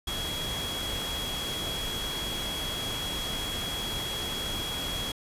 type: tone in noise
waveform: sine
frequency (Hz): 3322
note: G#7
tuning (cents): 0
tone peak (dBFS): -33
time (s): 0.07-5.12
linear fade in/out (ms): 5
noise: pink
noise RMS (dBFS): -35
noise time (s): 0.07-5.12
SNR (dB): -1
effects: resampled to 32000 Hz